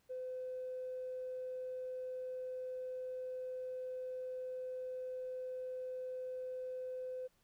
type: tone with tanh clipping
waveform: triangle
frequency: 510 Hz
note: C5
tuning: 44 cents flat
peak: -40 dBFS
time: 0.09-7.28 s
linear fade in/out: 20 ms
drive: 4 dB
effects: pink hiss -75 dBFS RMS until 7.43 s